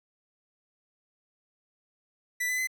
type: tone with pitch steps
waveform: 45% pulse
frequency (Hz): 1978 / 2007 / 2036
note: B6 / B6 / C7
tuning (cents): +2 / +27 / -48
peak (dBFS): -27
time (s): 2.4-2.673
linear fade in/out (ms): 10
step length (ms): 91
effects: none